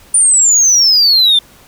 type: exponential sweep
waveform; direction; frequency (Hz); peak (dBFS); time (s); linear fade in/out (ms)
sine; down; 9397 to 3520; -4; 0.14-1.39; 5
effects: tanh soft clip ceiling -4 dBFS + pink hiss -43 dBFS RMS until 1.67 s